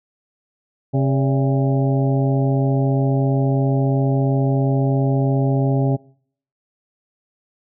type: harmonic tone with a mistuned harmonic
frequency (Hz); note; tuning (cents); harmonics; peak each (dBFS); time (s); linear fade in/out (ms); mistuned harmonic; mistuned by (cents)
134.7; C#3; -49; 1 / 2 / 3 / 4 / 5 / 6; -16 / -22 / -26 / -28 / -30 / -32; 0.93-5.97; 20; 4; +99
effects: noise-tail reverb RT60 0.6 s tail -24 dB re dry